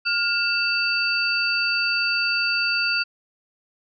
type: tone cluster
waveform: sine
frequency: 1413 / 2672 / 4605 Hz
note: F6 / E7 / D8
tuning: +20 / +23 / -35 cents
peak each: -24 dBFS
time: 0.05-3.04 s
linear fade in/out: 20 ms
effects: none